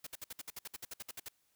white noise bursts, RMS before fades -44 dBFS, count 15, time 0.04-1.286 s, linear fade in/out 5 ms, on 28 ms, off 59 ms, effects white hiss -75 dBFS RMS until 1.55 s

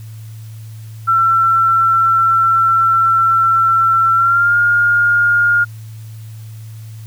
sine tone with pitch glide, 1346 to 1417.8 Hz, E6 to F6, +36 to +26 cents, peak -9 dBFS, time 1.07-5.65 s, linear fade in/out 20 ms, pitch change +90 cents, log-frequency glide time 4.12-4.57 s, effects added 110 Hz sine -29 dBFS peak until 7.06 s + white hiss -47 dBFS RMS until 7.06 s

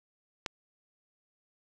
click, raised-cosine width 0.2 ms, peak -15 dBFS, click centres 0.462 s, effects none

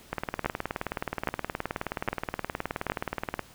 two click trains, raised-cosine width 0.5 ms, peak -10 / -14 dBFS, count 4 / 63, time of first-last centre 0.46-2.899 / 0.13-3.393 s, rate 1.23 / 19 Hz, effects pink hiss -53 dBFS RMS until 3.54 s

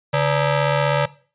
sawtooth ring-modulated tone, 360 Hz, F#4, 47 cents flat, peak -9 dBFS, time 0.13-1.06 s, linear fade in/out 10 ms, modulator 218 Hz, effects noise-tail reverb RT60 0.4 s tail -18 dB re dry + resampled to 8000 Hz

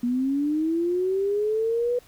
sine linear sweep, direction up, 237.4 to 493.9 Hz, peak -21 dBFS, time 0.03-1.99 s, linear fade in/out 5 ms, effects pink hiss -54 dBFS RMS until 2.07 s

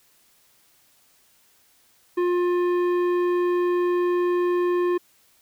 sine tone with tanh clipping, 354.1 Hz, F4, 24 cents sharp, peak -21 dBFS, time 2.17-4.98 s, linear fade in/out 10 ms, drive 12 dB, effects white hiss -60 dBFS RMS until 5.41 s

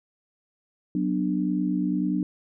sine chord, B minor, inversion second, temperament just, 185.21 / 246.9 / 296.3 Hz, F#3 / B3 / D4, +2 / 0 / +15 cents, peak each -26 / -29 / -26 dBFS, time 0.95-2.23 s, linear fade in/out 2 ms, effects none

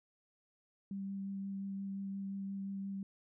sine tone with vibrato, 196 Hz, G3, in tune, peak -38 dBFS, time 0.91-3.03 s, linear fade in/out 2 ms, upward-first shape sine, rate 5.7 Hz, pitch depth 10 cents each way, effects none

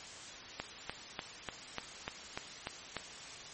click train, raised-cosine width 0.3 ms, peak -20 dBFS, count 9, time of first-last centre 0.6-2.967 s, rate 3.38 Hz, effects white hiss -48 dBFS RMS until 3.53 s + MP3 32 kbps

